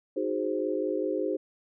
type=chord; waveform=sine; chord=Ab dominant seventh; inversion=second; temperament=equal; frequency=311.1 / 370 / 415.3 / 523.3 Hz; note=Eb4 / Gb4 / Ab4 / C5; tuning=0 / 0 / 0 / 0 cents; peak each=-32 dBFS; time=0.16-1.37 s; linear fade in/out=10 ms; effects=none